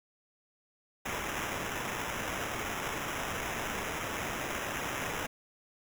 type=noise with sample-and-hold; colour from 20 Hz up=white; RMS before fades=-36 dBFS; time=1.05-5.27 s; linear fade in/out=10 ms; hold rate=4410 Hz; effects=none